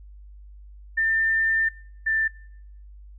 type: tone pair in turn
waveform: sine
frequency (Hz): 1795 / 1776.4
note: A6 / A6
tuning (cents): +34 / +16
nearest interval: unison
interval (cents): 18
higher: first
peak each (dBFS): -19 / -20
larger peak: first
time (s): 0.97-1.69 / 2.06-2.28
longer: first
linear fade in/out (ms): 10
effects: noise-tail reverb RT60 0.8 s tail -25 dB re dry + added 50 Hz sine -42 dBFS peak until 3.18 s